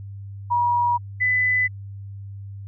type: tone pair in turn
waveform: sine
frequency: 960 / 2002 Hz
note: B5 / B6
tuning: -49 / +23 cents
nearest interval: octave + minor second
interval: 1272 cents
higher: second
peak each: -17 dBFS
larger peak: neither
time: 0.5-0.98 / 1.2-1.68 s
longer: neither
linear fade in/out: 20 ms
effects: added 99 Hz sine -33 dBFS peak until 2.67 s